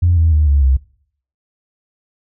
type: tone with pitch steps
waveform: sine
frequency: 87.31 / 81.46 / 76.01 / 70.92 / 66.17 Hz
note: F2 / E2 / D#2 / C#2 / C2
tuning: 0 / -20 / -40 / +40 / +20 cents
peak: -8 dBFS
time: 0.02-0.77 s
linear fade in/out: 10 ms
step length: 150 ms
effects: noise-tail reverb RT60 0.6 s tail -22 dB re dry + tanh soft clip ceiling -4 dBFS